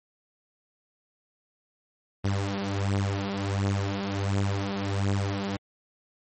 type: beating tone pair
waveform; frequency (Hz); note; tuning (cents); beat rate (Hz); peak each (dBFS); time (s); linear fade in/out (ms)
sawtooth; 98.2 / 99.6; G2 / G2; +4 / +28; 1.4; -25 / -24; 2.24-5.57; 10
effects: MP3 32 kbps